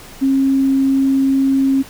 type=tone; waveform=sine; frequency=269.8 Hz; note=C#4; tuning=47 cents flat; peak=-11 dBFS; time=0.21-1.83 s; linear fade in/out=20 ms; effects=pink hiss -38 dBFS RMS until 1.89 s